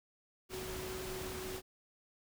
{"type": "tone in noise", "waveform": "sine", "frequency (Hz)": 372.9, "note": "F#4", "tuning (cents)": 14, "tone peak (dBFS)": -43, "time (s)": [0.49, 1.62], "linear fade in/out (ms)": 50, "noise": "pink", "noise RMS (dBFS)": -44, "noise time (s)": [0.49, 1.62], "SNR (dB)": -2, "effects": []}